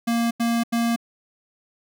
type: tone bursts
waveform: square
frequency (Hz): 233.1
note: A#3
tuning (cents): 0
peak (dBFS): -20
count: 3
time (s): 0.07-0.962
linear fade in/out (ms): 10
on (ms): 240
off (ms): 86
effects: none